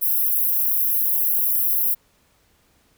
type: high-pass noise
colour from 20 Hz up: white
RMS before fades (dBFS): -20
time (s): 0.01-1.95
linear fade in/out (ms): 20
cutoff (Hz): 11000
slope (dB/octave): 96
effects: pink hiss -61 dBFS RMS until 2.97 s